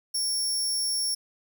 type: tone with amplitude modulation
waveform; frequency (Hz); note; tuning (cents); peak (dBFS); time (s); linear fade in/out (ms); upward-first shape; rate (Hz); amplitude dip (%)
25% pulse; 5480; F8; -34; -19; 0.14-1.15; 10; sine; 231; 30
effects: none